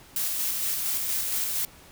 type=noise with tremolo; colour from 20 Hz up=blue; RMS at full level=-27 dBFS; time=0.16-1.65 s; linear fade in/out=2 ms; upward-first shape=square; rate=4.3 Hz; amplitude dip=25%; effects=pink hiss -51 dBFS RMS until 1.91 s